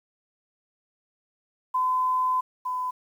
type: tone pair in turn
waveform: sine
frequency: 1018 / 1007.5 Hz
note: C6 / B5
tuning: -48 / +34 cents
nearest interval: unison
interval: 18 cents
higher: first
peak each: -21 / -26 dBFS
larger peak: first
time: 1.74-2.41 / 2.65-2.91 s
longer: first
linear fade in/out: 10 ms
effects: 9-bit